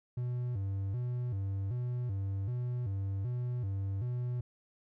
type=tone with vibrato; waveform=triangle; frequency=109.7 Hz; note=A2; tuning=5 cents flat; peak=-30 dBFS; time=0.17-4.41 s; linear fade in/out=5 ms; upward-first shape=square; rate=1.3 Hz; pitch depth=200 cents each way; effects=none